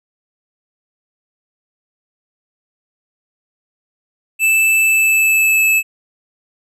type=tone with pitch glide; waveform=square; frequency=2637 to 2610 Hz; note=E7 to E7; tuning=0 to -18 cents; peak=-11 dBFS; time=4.39-5.83 s; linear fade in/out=50 ms; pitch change=-18 cents; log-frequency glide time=4.8-5.61 s; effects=none